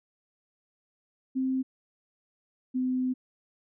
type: tone pair in turn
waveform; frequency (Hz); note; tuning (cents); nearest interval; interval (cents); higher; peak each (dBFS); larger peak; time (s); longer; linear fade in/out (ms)
sine; 261.6 / 255.5; C4 / C4; 0 / -41; unison; 41; first; -25; neither; 1.35-1.63 / 2.74-3.14; second; 20
effects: none